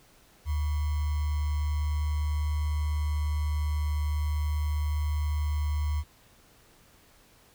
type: tone with sample-and-hold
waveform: sine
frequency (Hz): 75.1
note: D2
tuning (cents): +39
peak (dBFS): -25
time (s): 0.45-6.04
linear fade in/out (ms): 50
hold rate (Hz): 1050
effects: pink hiss -59 dBFS RMS until 7.54 s